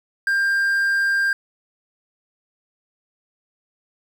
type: tone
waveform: triangle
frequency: 1594 Hz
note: G6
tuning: 28 cents sharp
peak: -15 dBFS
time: 0.27-1.33 s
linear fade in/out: 2 ms
effects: 8-bit